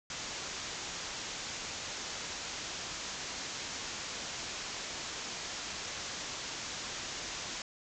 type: low-pass noise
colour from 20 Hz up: white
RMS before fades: -41 dBFS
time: 0.1-7.62 s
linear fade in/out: 2 ms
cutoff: 7300 Hz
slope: 96 dB/octave
effects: none